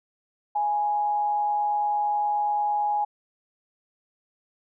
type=tone with amplitude modulation; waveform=sine; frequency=830.6 Hz; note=G#5; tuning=in tune; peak=-20 dBFS; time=0.55-3.05 s; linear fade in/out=10 ms; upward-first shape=sine; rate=148 Hz; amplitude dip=35%; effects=none